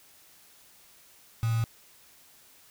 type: tone with quantisation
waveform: sine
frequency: 113.8 Hz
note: A#2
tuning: 41 cents flat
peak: -24 dBFS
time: 1.43-1.64 s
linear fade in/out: 0 ms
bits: 6
effects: white hiss -57 dBFS RMS until 2.7 s